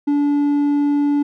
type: tone with hard clipping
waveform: sine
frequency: 288.7 Hz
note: D4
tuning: 30 cents flat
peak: -15 dBFS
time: 0.07-1.23 s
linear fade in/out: 10 ms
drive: 3 dB
effects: none

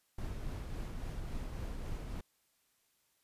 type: noise with tremolo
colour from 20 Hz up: brown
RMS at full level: -39 dBFS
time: 0.18-2.21 s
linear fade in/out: 5 ms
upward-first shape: triangle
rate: 3.6 Hz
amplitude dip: 30%
effects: white hiss -75 dBFS RMS until 3.23 s + resampled to 32000 Hz

